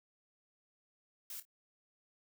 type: noise with echo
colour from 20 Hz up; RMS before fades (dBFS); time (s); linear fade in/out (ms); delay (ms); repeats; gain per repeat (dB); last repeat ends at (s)
blue; -45; 1.3-1.4; 2; 26; 2; -12; 1.452
effects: none